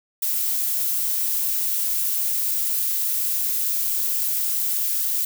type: noise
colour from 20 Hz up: violet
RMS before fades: -23 dBFS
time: 0.22-5.25 s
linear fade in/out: 5 ms
effects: none